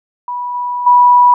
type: tone with level steps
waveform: sine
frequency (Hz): 979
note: B5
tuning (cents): -15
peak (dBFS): -18 / -16 / -4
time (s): 0.28-1.34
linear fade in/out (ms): 2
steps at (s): 0.54 / 0.86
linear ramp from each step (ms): 10
effects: none